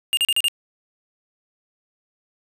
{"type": "tone bursts", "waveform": "square", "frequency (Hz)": 2824, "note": "F7", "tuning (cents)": 19, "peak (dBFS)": -17, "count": 5, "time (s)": [0.13, 0.483], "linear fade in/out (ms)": 0, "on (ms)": 41, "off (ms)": 37, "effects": ["resampled to 32000 Hz", "8-bit"]}